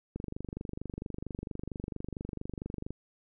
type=click train; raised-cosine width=3 ms; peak=-24 dBFS; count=68; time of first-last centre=0.16-2.906 s; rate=24.4 Hz; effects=none